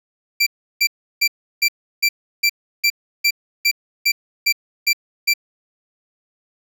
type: tone bursts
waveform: 25% pulse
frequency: 2349 Hz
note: D7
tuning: in tune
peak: -9 dBFS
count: 13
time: 0.4-5.338 s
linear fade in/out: 10 ms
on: 66 ms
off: 340 ms
effects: none